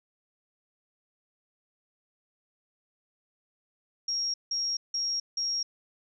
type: tone bursts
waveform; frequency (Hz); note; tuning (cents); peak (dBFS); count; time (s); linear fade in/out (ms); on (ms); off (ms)
sine; 5588; F8; 0; -27; 4; 4.08-5.63; 5; 260; 170
effects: none